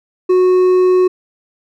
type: tone with hard clipping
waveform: triangle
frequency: 367.1 Hz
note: F#4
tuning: 14 cents flat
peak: -9 dBFS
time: 0.29-1.08 s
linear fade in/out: 10 ms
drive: 7 dB
effects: none